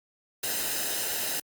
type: noise with comb filter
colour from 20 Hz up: white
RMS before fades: -30 dBFS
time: 0.43-1.4 s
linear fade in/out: 5 ms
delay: 0.88 ms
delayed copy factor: -0.6
effects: Opus 48 kbps